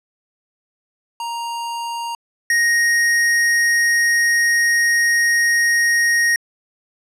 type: tone pair in turn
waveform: square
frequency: 935 / 1870 Hz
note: A#5 / A#6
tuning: +5 / +5 cents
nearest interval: octave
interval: 1200 cents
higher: second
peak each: -24 / -14 dBFS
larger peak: second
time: 1.2-2.15 / 2.5-6.36 s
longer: second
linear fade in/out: 2 ms
effects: low-pass 11000 Hz 12 dB/octave